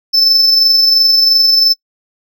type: tone with amplitude modulation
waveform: triangle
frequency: 5274 Hz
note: E8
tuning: in tune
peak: -4 dBFS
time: 0.13-1.74 s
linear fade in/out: 20 ms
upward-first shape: sine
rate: 22.9 Hz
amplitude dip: 35%
effects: noise-tail reverb RT60 0.1 s tail -25 dB re dry